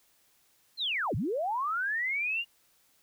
sine linear two-way sweep, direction down then up, 4273 to 81.2 to 2862 Hz, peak -28 dBFS, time 0.77-2.45 s, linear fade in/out 50 ms, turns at 1.15 s, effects white hiss -67 dBFS RMS until 3.02 s

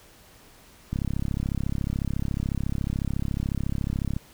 click train, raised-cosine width 5 ms, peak -15 dBFS, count 111, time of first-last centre 0.93-4.165 s, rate 34 Hz, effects pink hiss -53 dBFS RMS until 4.33 s

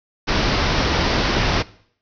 pink low-pass noise, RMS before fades -19 dBFS, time 0.27-1.63 s, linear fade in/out 20 ms, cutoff 5700 Hz, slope 96 dB/octave, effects noise-tail reverb RT60 0.6 s tail -20 dB re dry

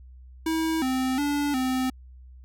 square tone with pitch steps, 322.1 / 259.3 / 288.8 / 258.1 Hz, E4 / C4 / D4 / C4, -40 / -15 / -29 / -23 cents, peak -24 dBFS, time 0.46-1.9 s, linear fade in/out 5 ms, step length 360 ms, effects added 63 Hz sine -44 dBFS peak until 2.44 s

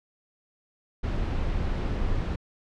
brown noise, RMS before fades -27 dBFS, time 1.03-2.36 s, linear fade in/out 10 ms, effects low-pass 4000 Hz 12 dB/octave

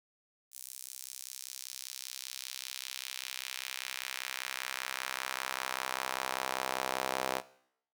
sawtooth tone with high-pass filter sweep, 65.1 Hz, C2, 8 cents flat, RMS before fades -39 dBFS, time 0.51-7.42 s, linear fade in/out 50 ms, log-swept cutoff 8500 to 590 Hz, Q 1.1, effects noise-tail reverb RT60 0.7 s tail -19 dB re dry

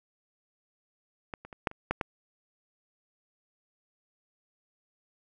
clicks, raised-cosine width 0.5 ms, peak -21 / -30 / -29 / -11 / -29 / -12 / -14 dBFS, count 7, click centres 1.338 / 1.45 / 1.528 / 1.672 / 1.714 / 1.91 / 2.012 s, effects none

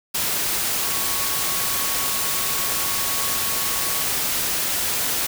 sine tone in noise, 1108.7 Hz, C#6, in tune, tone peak -34 dBFS, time 0.82-4.04 s, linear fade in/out 10 ms, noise white, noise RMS -23 dBFS, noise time 0.14-5.27 s, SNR -14 dB, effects none

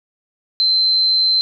sine tone, 4094 Hz, C8, 38 cents flat, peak -12 dBFS, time 0.6-1.41 s, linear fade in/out 0 ms, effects none

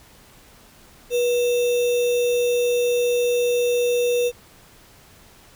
sine tone with sample-and-hold, 484.3 Hz, B4, 34 cents flat, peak -17 dBFS, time 1.1-4.32 s, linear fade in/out 50 ms, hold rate 3150 Hz, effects pink hiss -50 dBFS RMS until 5.55 s

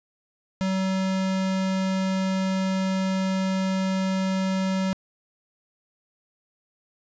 square tone, 189.8 Hz, F#3, 44 cents sharp, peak -23 dBFS, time 0.61-4.93 s, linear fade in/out 0 ms, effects resampled to 16000 Hz + 10-bit

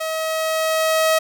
sawtooth tone with level ramp, 638 Hz, D#5, 43 cents sharp, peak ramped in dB -19 to -10 dBFS, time 0-1.19 s, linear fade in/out 10 ms, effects none

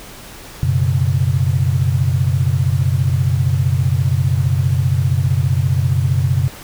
sine chord, F# suspended fourth, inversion none, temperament equal, 92.5 / 123.47 / 138.59 Hz, F#2 / B2 / C#3, 0 / 0 / 0 cents, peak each -17 dBFS, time 0.63-6.48 s, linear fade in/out 0 ms, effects pink hiss -36 dBFS RMS until 6.63 s

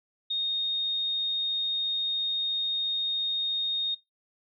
sine tone, 3703 Hz, A#7, 12 cents flat, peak -26 dBFS, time 0.3-3.95 s, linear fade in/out 10 ms, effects noise-tail reverb RT60 0.2 s tail -22 dB re dry

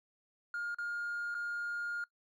triangle tone with dropouts, 1417 Hz, F6, 25 cents sharp, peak -32 dBFS, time 0.54-2.04 s, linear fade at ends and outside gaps 2 ms, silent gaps 0.746-0.785 / 1.344-1.349 s, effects noise-tail reverb RT60 0.1 s tail -23 dB re dry + tanh soft clip ceiling -31 dBFS

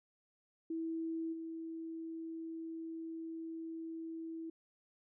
sine tone with level steps, 326.4 Hz, E4, 17 cents flat, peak -36 / -41 dBFS, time 0.7-4.5 s, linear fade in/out 5 ms, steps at 1.32 s, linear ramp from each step 20 ms, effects none

